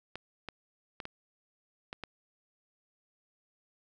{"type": "clicks", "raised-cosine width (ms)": 0.3, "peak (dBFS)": -23, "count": 6, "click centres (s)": [0.156, 0.487, 1.002, 1.054, 1.929, 2.037], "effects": []}